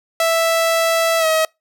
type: tone with pitch glide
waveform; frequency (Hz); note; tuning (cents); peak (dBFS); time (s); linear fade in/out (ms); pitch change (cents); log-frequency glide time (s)
sawtooth; 659.3 to 636.8; E5 to D#5; 0 to +40; -10; 0.2-1.45; 2; -60; 1.19-1.26
effects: noise-tail reverb RT60 0.2 s tail -26 dB re dry